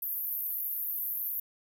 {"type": "band-pass noise", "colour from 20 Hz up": "pink", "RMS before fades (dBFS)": -34, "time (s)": [0.02, 1.4], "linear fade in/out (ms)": 5, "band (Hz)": [12000, 15000], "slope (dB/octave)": 96, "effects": []}